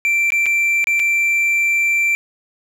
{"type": "tone with dropouts", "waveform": "triangle", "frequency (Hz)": 2349, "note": "D7", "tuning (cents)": 0, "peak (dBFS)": -12, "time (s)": [0.05, 2.15], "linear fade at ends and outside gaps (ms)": 0, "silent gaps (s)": [[0.304, 0.321], [0.458, 0.464], [0.842, 0.871], [0.995, 0.999]], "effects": []}